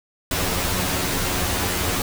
pink noise with comb filter, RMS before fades -23 dBFS, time 0.31-2.02 s, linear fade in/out 2 ms, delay 11 ms, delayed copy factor +0.85, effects none

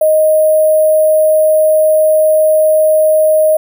sine tone with sample-and-hold, 622.3 Hz, D#5, in tune, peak -6 dBFS, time 0.01-3.57 s, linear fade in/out 5 ms, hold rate 11025 Hz, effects none

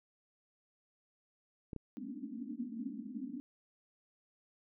clicks, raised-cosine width 3 ms, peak -29 dBFS, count 2, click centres 1.732 / 1.763 s
pink band-pass noise, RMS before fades -43 dBFS, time 1.97-3.4 s, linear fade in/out 0 ms, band 210 to 290 Hz, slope 96 dB/octave
effects none

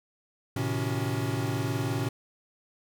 square tone cluster, 111.4 / 130.6 / 156.4 / 279.9 / 370 Hz, A2 / C3 / D#3 / C#4 / F#4, +22 / -3 / +9 / +17 / 0 cents, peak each -32 / -33 / -39 / -35 / -39 dBFS, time 0.56-2.09 s, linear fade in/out 5 ms, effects none

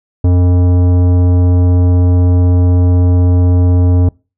triangle tone with tanh clipping, 89.2 Hz, F2, 37 cents sharp, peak -8 dBFS, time 0.24-4.09 s, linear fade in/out 5 ms, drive 18 dB, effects noise-tail reverb RT60 0.3 s tail -25 dB re dry

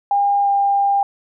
sine tone with pitch glide, 806 to 799.5 Hz, G5 to G5, +48 to +34 cents, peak -13 dBFS, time 0.11-1.03 s, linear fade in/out 2 ms, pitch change -14 cents, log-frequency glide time 0.43-0.48 s, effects none

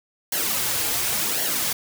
white noise with flanger, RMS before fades -24 dBFS, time 0.32-1.73 s, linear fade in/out 5 ms, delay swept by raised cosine 0.8 to 5.3 ms, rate 0.91 Hz, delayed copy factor -0.65, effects none

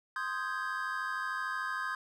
triangle chord, Ab major seventh, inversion first, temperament equal, 1046.5 / 1244.5 / 1568 / 1661.2 Hz, C6 / Eb6 / G6 / Ab6, 0 / 0 / 0 / 0 cents, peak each -37 / -37 / -36 / -38 dBFS, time 0.16-1.95 s, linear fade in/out 2 ms, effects none

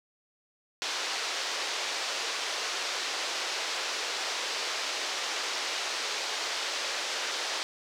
white band-pass noise, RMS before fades -33 dBFS, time 0.82-7.63 s, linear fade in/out 0 ms, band 380 to 5700 Hz, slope 24 dB/octave, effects none

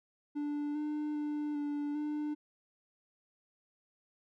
triangle tone with pitch steps, 292.9 / 300 / 297.1 / 291.4 / 298.8 Hz, D4 / D4 / D4 / D4 / D4, -5 / +37 / +20 / -13 / +30 cents, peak -31 dBFS, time 0.35-2.35 s, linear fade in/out 20 ms, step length 400 ms, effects none

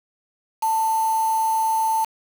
sine tone with quantisation, 888 Hz, A5, 16 cents sharp, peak -18 dBFS, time 0.62-2.05 s, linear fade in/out 10 ms, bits 5, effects none

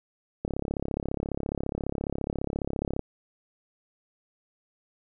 click train, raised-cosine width 2 ms, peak -16 dBFS, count 89, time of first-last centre 0.45-2.993 s, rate 34.6 Hz, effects none

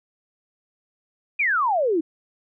sine exponential sweep, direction down, 2508 to 302.3 Hz, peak -18 dBFS, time 1.39-2.01 s, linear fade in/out 10 ms, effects none

